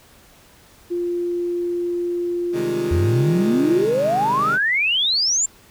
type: tone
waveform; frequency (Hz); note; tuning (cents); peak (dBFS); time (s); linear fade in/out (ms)
sine; 349.2; F4; 0; -20; 0.9-3.86; 20
type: chord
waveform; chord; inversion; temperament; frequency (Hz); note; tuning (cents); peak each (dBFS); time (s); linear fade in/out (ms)
20% pulse; Ab major seventh; first; equal; 130.81 / 155.56 / 196 / 207.7; C3 / Eb3 / G3 / Ab3; 0 / 0 / 0 / 0; -27 / -27 / -30 / -26; 2.52-4.59; 50
type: exponential sweep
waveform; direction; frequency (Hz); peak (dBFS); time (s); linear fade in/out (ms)
sine; up; 79.1 to 7459; -16; 2.91-5.46; 5
effects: pink hiss -50 dBFS RMS until 5.7 s